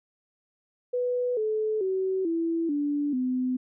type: tone with pitch steps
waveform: sine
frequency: 493.9 / 432.5 / 378.7 / 331.5 / 290.3 / 254.2 Hz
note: B4 / A4 / F#4 / E4 / D4 / C4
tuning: 0 / -30 / +40 / +10 / -20 / -50 cents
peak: -24 dBFS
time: 0.93-3.57 s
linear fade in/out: 10 ms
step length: 440 ms
effects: none